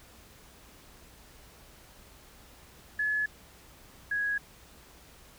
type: tone pair in turn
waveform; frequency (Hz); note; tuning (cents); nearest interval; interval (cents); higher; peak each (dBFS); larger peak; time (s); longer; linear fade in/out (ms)
sine; 1707 / 1661.3; G#6 / G#6; +47 / 0; unison; 47; first; -26 / -27; first; 2.99-3.26 / 4.11-4.38; neither; 5
effects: added 60 Hz sine -60 dBFS peak until 5.38 s + pink hiss -55 dBFS RMS until 5.38 s